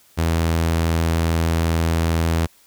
sawtooth tone, 82.41 Hz, E2, in tune, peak -13 dBFS, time 0.17-2.47 s, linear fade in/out 20 ms, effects white hiss -54 dBFS RMS until 2.66 s

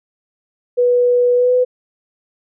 sine tone with pitch glide, 490 to 500.6 Hz, B4 to B4, -14 to +23 cents, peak -10 dBFS, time 0.77-1.65 s, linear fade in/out 20 ms, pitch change +37 cents, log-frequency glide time 1.35-1.54 s, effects none

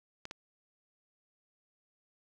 clicks, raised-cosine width 0.2 ms, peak -24 dBFS, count 2, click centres 0.254 / 0.311 s, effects none

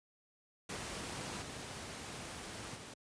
pink noise with level steps, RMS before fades -42 / -45 / -49 dBFS, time 0.69-2.94 s, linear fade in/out 5 ms, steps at 1.41 / 2.75 s, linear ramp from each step 20 ms, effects high-pass 80 Hz 12 dB/octave + resampled to 22050 Hz

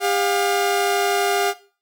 sawtooth tone pair together, 401.2 / 710 Hz, G4 / F5, +40 / +28 cents, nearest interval minor seventh, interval 988 cents, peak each -17 dBFS, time 0-1.54 s, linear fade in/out 50 ms, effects noise-tail reverb RT60 0.4 s tail -17 dB re dry

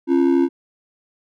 triangle ring-modulated tone, 307.3 Hz, D#4, 21 cents flat, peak -8 dBFS, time 0.07-0.49 s, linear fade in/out 50 ms, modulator 36.1 Hz, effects none

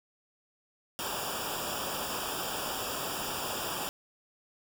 pink noise with comb filter, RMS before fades -35 dBFS, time 0.99-3.89 s, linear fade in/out 0 ms, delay 0.48 ms, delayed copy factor -0.9, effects none

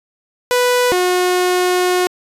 sawtooth tone pair in turn, 493.9 / 362 Hz, B4 / F#4, 0 / -38 cents, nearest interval perfect fourth, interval 538 cents, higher first, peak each -8 / -9 dBFS, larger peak first, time 0.51-0.92 / 0.92-2.07 s, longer second, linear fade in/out 0 ms, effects resampled to 32000 Hz

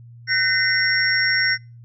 sine tone cluster, 1523 / 1850 / 2037 / 5520 Hz, F#6 / A#6 / C7 / F8, +50 / -14 / -47 / -21 cents, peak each -22 dBFS, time 0.27-1.58 s, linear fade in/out 50 ms, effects noise-tail reverb RT60 0.3 s tail -25 dB re dry + added 118 Hz sine -40 dBFS peak until 1.84 s

